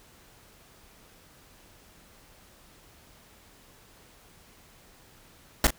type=noise with echo; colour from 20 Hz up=pink; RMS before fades=-19 dBFS; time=5.64-5.67 s; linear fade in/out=2 ms; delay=36 ms; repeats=1; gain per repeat=-11 dB; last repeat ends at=5.706 s; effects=pink hiss -56 dBFS RMS until 5.78 s